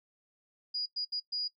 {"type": "tone bursts at uneven times", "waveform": "sine", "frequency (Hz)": 4889, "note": "D#8", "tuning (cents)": -31, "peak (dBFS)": -32, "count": 4, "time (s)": [[0.74, 0.86], [0.96, 1.05], [1.12, 1.2], [1.32, 1.48]], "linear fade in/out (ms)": 10, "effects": ["noise-tail reverb RT60 0.1 s tail -18 dB re dry"]}